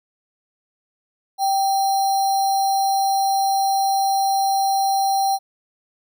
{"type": "tone with sample-and-hold", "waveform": "sine", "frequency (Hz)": 781, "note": "G5", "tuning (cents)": -7, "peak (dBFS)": -16, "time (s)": [1.38, 5.39], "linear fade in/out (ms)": 50, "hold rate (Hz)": 4900, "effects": []}